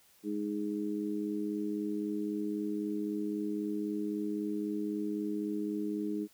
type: harmonic tone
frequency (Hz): 103.83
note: G#2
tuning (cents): 0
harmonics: 2 / 3 / 4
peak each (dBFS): -37 / -34 / -40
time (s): 0.23-6.28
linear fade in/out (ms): 50
effects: white hiss -64 dBFS RMS until 6.33 s